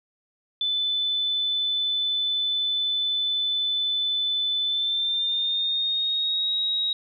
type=tone with pitch glide; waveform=sine; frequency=3508 to 3803 Hz; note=A7 to A#7; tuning=-6 to +34 cents; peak=-22 dBFS; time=0.61-6.93 s; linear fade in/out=2 ms; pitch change=+140 cents; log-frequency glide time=4.63-6.53 s; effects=none